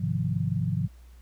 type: chord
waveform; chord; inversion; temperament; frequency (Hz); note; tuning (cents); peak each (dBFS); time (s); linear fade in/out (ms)
sine; F minor seventh; first; equal; 103.83 / 130.81 / 155.56 / 174.61; Ab2 / C3 / Eb3 / F3; 0 / 0 / 0 / 0; -30; 0-0.88; 10
effects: added 60 Hz sine -47 dBFS peak until 1.21 s + pink hiss -63 dBFS RMS until 1.21 s